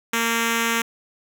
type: tone with notch filter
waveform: 5% pulse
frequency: 230.1 Hz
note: A#3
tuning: 22 cents flat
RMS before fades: -22 dBFS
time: 0.13-0.82 s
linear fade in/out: 5 ms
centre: 650 Hz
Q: 1.5
effects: none